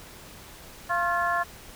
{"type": "harmonic tone with a mistuned harmonic", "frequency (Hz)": 345.9, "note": "F4", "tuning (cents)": -17, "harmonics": [2, 3, 4, 5], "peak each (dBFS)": [-28, -27, -31, -29], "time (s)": [0.89, 1.44], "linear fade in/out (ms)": 20, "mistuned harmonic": 3, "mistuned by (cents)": 50, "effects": ["pink hiss -46 dBFS RMS until 1.75 s"]}